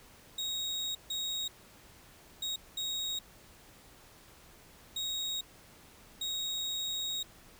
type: tone bursts at uneven times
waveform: 35% pulse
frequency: 3773 Hz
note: A#7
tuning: 20 cents sharp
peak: -31 dBFS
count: 6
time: 0.38-0.95 / 1.1-1.48 / 2.42-2.56 / 2.77-3.19 / 4.96-5.41 / 6.21-7.23 s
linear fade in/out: 5 ms
effects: pink hiss -57 dBFS RMS until 7.59 s